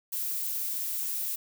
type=noise; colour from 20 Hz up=violet; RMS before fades=-32 dBFS; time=0.12-1.36 s; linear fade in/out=10 ms; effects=none